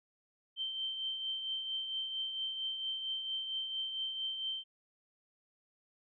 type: tone with tremolo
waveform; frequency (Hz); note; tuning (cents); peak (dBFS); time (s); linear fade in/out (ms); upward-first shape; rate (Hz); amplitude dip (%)
sine; 3119; G7; -9; -33; 0.56-4.64; 50; triangle; 4.4; 50
effects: none